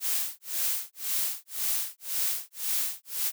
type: noise with tremolo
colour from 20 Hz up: blue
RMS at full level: -27 dBFS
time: 0-3.32 s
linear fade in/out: 50 ms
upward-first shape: sine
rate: 1.9 Hz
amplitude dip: 100%
effects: none